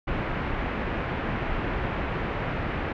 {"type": "low-pass noise", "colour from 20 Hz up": "pink", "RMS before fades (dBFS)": -29, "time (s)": [0.07, 2.93], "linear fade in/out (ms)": 10, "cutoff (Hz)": 2400, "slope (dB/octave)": 24, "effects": []}